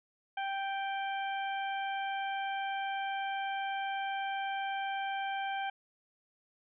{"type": "harmonic tone", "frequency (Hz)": 784, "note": "G5", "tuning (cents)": 0, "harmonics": [1, 2, 3, 4], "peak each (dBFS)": [-34, -40, -44, -46], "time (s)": [0.37, 5.7], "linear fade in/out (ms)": 5, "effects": []}